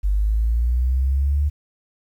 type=linear sweep; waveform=sine; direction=up; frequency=48.42 to 74 Hz; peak=-16 dBFS; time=0.03-1.5 s; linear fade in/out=20 ms; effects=9-bit